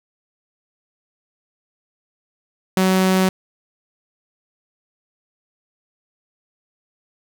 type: tone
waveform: sawtooth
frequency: 187.7 Hz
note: F#3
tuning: 25 cents sharp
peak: -10 dBFS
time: 2.77-3.29 s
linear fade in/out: 2 ms
effects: none